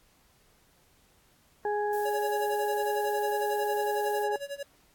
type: harmonic tone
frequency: 415.7 Hz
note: G#4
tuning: 2 cents sharp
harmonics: 1 / 2 / 4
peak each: -29 / -30 / -39 dBFS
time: 1.65-4.36 s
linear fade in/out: 2 ms
type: noise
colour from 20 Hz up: violet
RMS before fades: -44 dBFS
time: 1.93-4.24 s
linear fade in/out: 0 ms
type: tone with tremolo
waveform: square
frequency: 564 Hz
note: C#5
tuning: 30 cents sharp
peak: -33 dBFS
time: 2.05-4.63 s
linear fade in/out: 5 ms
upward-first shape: sine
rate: 11 Hz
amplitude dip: 90%
effects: pink hiss -64 dBFS RMS until 4.94 s + AAC 64 kbps